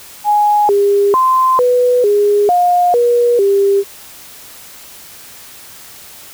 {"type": "tone with pitch steps", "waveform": "sine", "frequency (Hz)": [833, 403.4, 1037, 494.4, 411.2, 711, 480, 397.4], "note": ["G#5", "G4", "C6", "B4", "G#4", "F5", "B4", "G4"], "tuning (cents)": [5, 50, -16, 2, -17, 31, -49, 24], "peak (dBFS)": -8, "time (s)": [0.24, 3.84], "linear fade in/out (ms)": 50, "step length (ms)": 450, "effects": ["white hiss -36 dBFS RMS until 6.33 s"]}